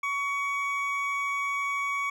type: tone pair together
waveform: triangle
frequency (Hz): 1122 / 2253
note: C#6 / C#7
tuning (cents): +21 / +28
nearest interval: octave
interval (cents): 1207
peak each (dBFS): -28 / -28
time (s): 0.03-2.1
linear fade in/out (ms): 5
effects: none